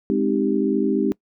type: chord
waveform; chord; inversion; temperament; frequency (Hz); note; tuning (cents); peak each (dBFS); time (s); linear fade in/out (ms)
sine; Ab major seventh; none; equal; 207.7 / 261.6 / 311.1 / 392; Ab3 / C4 / Eb4 / G4; 0 / 0 / 0 / 0; -23; 0.1-1.12; 0
effects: noise-tail reverb RT60 0.1 s tail -23 dB re dry